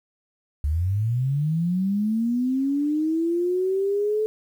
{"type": "linear sweep", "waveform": "sine", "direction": "up", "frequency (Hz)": [69.6, 435.6], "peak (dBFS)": -20, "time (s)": [0.64, 4.26], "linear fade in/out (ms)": 0, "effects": ["9-bit"]}